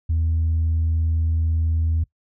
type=tone; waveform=sine; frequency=81 Hz; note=E2; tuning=30 cents flat; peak=-16 dBFS; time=0.09-2.04 s; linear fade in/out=10 ms; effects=noise-tail reverb RT60 0.1 s tail -22 dB re dry + tanh soft clip ceiling -15 dBFS